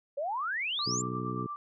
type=exponential sweep; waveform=sine; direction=up; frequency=537 to 7590 Hz; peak=-30 dBFS; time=0.17-1.02 s; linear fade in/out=10 ms
type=tone with tremolo; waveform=sine; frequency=1174.7 Hz; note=D6; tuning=in tune; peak=-34 dBFS; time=0.79-1.56 s; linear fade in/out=0 ms; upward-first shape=sine; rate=8.6 Hz; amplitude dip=60%
type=harmonic tone; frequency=61.74 Hz; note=B1; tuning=in tune; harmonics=2 / 3 / 4 / 5 / 6 / 7; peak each=-37 / -39 / -40 / -41 / -42 / -42 dBFS; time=0.86-1.47 s; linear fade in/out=10 ms
effects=none